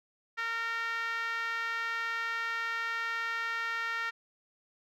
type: tone with band-pass filter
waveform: 5% pulse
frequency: 459.1 Hz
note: A#4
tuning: 26 cents flat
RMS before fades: -34 dBFS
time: 0.37-4.11 s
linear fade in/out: 20 ms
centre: 1600 Hz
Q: 4.9
effects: none